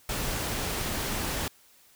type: noise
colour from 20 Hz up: pink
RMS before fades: -31 dBFS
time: 0.09-1.48 s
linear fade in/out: 2 ms
effects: white hiss -59 dBFS RMS until 1.95 s